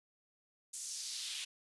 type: noise with high-pass filter sweep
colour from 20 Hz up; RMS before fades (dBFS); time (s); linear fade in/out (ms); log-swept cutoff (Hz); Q
pink; -42; 0.73-1.45; 10; 7400 to 2900; 2.1
effects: resampled to 24000 Hz